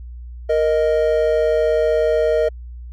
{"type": "tone pair together", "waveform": "triangle", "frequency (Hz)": [466.2, 622.3], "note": ["A#4", "D#5"], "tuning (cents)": [0, 0], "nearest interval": "perfect fourth", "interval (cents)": 500, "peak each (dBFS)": -15, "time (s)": [0.49, 2.49], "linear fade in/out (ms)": 10, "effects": ["added 60 Hz sine -31 dBFS peak until 2.92 s"]}